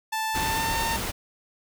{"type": "tone with pitch glide", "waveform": "sawtooth", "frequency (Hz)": [880, 909.5], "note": ["A5", "A#5"], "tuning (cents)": [0, -43], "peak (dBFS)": -22, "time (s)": [0.12, 0.97], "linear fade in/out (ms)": 10, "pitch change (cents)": 57, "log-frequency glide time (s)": [0.35, 0.82]}
{"type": "noise", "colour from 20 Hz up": "pink", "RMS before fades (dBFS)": -30, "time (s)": [0.34, 1.12], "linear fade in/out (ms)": 20}
{"effects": []}